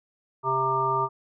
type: harmonic tone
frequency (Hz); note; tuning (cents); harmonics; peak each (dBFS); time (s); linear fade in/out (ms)
132.1; C3; +17; 1 / 3 / 5 / 7 / 9; -34 / -30 / -35 / -26 / -25; 0.43-1.09; 50
effects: none